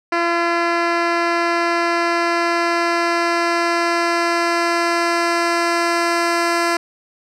10% pulse tone with low-pass filter sweep, 340.9 Hz, F4, 42 cents flat, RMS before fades -18 dBFS, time 0.12-6.77 s, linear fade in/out 5 ms, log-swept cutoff 3500 to 8300 Hz, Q 0.75, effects none

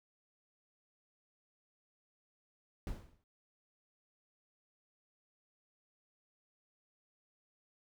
brown noise with exponential decay, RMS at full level -38 dBFS, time 2.87-3.24 s, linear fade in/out 1 ms, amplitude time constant 79 ms, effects none

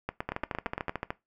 two click trains, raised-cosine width 0.5 ms, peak -16 / -16 dBFS, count 12 / 8, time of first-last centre 0.29-1.105 / 0.09-0.895 s, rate 13.5 / 8.7 Hz, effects noise-tail reverb RT60 0.2 s tail -19 dB re dry

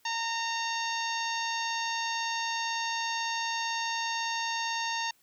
harmonic tone with a mistuned harmonic, 918 Hz, A#5, 27 cents flat, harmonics 1 / 2 / 3 / 4 / 5 / 6 / 7, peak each -33 / -36 / -38 / -39 / -40 / -41 / -41 dBFS, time 0.05-5.11 s, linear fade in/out 5 ms, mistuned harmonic 5, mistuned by -18 cents, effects white hiss -66 dBFS RMS until 5.22 s

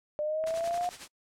sine exponential sweep, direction up, 596 to 719 Hz, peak -28 dBFS, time 0.19-0.89 s, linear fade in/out 0 ms
click train, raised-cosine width 0.5 ms, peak -29 dBFS, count 13, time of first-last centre 0.44-0.844 s, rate 29.7 Hz
white noise with tremolo, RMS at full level -41 dBFS, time 0.46-1.08 s, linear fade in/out 10 ms, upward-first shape sine, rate 11 Hz, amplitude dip 70%
effects noise-tail reverb RT60 0.1 s tail -26 dB re dry + low-pass 8000 Hz 12 dB/octave

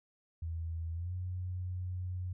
sine tone with pitch glide, 82.41 to 90.91 Hz, E2 to F#2, 0 to -30 cents, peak -35 dBFS, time 0.42-2.33 s, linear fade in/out 5 ms, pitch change +170 cents, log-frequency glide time 0.93-1.13 s, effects none

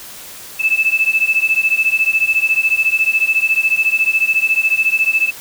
sine beating tone pair, 2617 / 2631 Hz, E7 / E7, -13 / -4 cents, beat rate 14 Hz, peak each -15 dBFS, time 0.59-5.31 s, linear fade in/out 20 ms, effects white hiss -34 dBFS RMS until 5.4 s

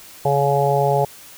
harmonic tone, 140.6 Hz, C#3, 25 cents sharp, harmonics 1 / 3 / 4 / 5 / 6, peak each -21 / -21 / -21 / -21 / -21 dBFS, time 0.25-1.05 s, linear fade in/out 5 ms, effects white hiss -42 dBFS RMS until 1.37 s

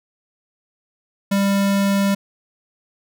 square tone, 198.2 Hz, G3, 19 cents sharp, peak -16 dBFS, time 1.31-2.15 s, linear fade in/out 10 ms, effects none

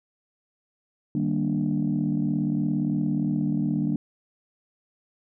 sine chord, Eb major seventh, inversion none, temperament equal with one note detuned, 153.07 / 196 / 233.1 / 293.7 Hz, Eb3 / G3 / Bb3 / D4, -28 / 0 / 0 / 0 cents, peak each -27 dBFS, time 1.15-3.96 s, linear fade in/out 2 ms, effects tanh soft clip ceiling -15 dBFS

